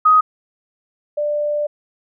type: tone pair in turn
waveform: sine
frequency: 1254 / 591.8 Hz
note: D#6 / D5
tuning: +13 / +13 cents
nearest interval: octave + minor second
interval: 1300 cents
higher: first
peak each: -8 / -17 dBFS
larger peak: first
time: 0.05-0.21 / 1.17-1.67 s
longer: second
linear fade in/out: 10 ms
effects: none